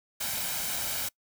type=noise with comb filter; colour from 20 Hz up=white; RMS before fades=-32 dBFS; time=0.2-1.09 s; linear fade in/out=10 ms; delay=1.3 ms; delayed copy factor=+0.5; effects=noise-tail reverb RT60 0.1 s tail -24 dB re dry